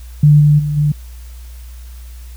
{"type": "tone with level steps", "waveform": "sine", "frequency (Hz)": 148.2, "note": "D3", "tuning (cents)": 16, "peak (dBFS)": [-4, -6, -15, -10], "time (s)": [0.23, 0.92], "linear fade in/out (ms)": 5, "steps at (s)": [0.39, 0.58, 0.76], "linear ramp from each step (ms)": 20, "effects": ["added 60 Hz sine -30 dBFS peak until 2.36 s", "white hiss -46 dBFS RMS until 2.36 s"]}